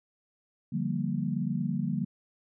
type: chord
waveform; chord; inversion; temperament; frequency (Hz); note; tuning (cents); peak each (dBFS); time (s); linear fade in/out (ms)
sine; G minor seventh; second; equal; 146.83 / 174.61 / 196 / 233.1; D3 / F3 / G3 / Bb3; 0 / 0 / 0 / 0; -33; 0.72-2.05; 10
effects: none